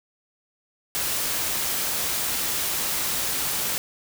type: noise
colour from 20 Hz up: white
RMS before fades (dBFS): -26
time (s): 0.95-3.78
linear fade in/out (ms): 0
effects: none